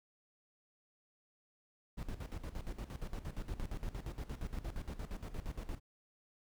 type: noise with tremolo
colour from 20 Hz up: brown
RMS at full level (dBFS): -40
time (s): 1.97-5.8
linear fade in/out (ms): 20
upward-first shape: square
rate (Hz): 8.6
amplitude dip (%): 75
effects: none